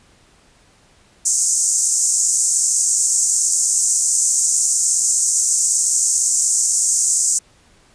pink band-pass noise, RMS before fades -17 dBFS, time 1.25-7.39 s, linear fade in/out 10 ms, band 6500 to 8600 Hz, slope 48 dB/octave, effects pink hiss -53 dBFS RMS until 7.94 s + resampled to 22050 Hz

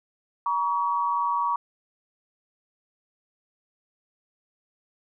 sine tone pair together, 951.1 / 1131 Hz, A#5 / C#6, +35 / +34 cents, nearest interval minor third, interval 299 cents, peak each -25 dBFS, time 0.46-1.56 s, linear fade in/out 2 ms, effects none

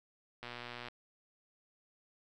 click train, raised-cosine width 0.3 ms, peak -28 dBFS, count 56, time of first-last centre 0.43-0.885 s, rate 121 Hz, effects none

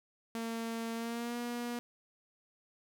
sawtooth tone with pitch glide, 228.4 to 240 Hz, A#3 to B3, -35 to -49 cents, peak -32 dBFS, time 0.35-1.79 s, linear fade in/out 0 ms, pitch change +86 cents, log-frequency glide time 0.94-1.37 s, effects none

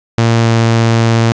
sawtooth tone with pitch glide, 115.2 to 114.54 Hz, A#2 to A#2, -20 to -30 cents, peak -4 dBFS, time 0.18-1.32 s, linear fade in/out 0 ms, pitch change -10 cents, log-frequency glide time 0.41-0.47 s, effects resampled to 16000 Hz + 7-bit

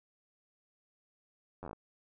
slowing click train, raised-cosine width 1 ms, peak -30 dBFS, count 8, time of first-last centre 1.63-1.731 s, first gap 10 ms, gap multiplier 1.12, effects none

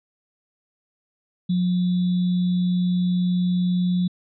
sine tone with sample-and-hold, 179.8 Hz, F#3, 49 cents flat, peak -18 dBFS, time 1.49-4.08 s, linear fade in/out 10 ms, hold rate 3675 Hz, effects resampled to 11025 Hz

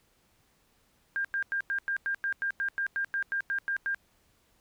sine tone bursts, 1600 Hz, G6, 35 cents sharp, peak -27 dBFS, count 16, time 1.16-3.946 s, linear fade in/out 0 ms, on 86 ms, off 94 ms, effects pink hiss -68 dBFS RMS until 4.6 s

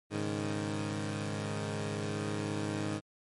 15% pulse chord, Ab suspended fourth, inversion none, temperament equal, 103.83 / 138.59 / 155.56 Hz, Ab2 / Db3 / Eb3, 0 / 0 / 0 cents, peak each -29 / -35 / -32 dBFS, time 0.1-3.01 s, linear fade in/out 50 ms, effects MP3 48 kbps

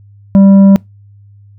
sine tone with tanh clipping, 196 Hz, G3, in tune, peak -3 dBFS, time 0.35-0.76 s, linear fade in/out 0 ms, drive 7 dB, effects noise-tail reverb RT60 0.2 s tail -25 dB re dry + added 101 Hz sine -37 dBFS peak until 1.58 s

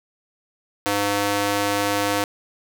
square tone with high-pass filter, 101.6 Hz, G#2, 38 cents flat, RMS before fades -22 dBFS, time 0.86-2.24 s, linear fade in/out 0 ms, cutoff 410 Hz, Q 0.73, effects none

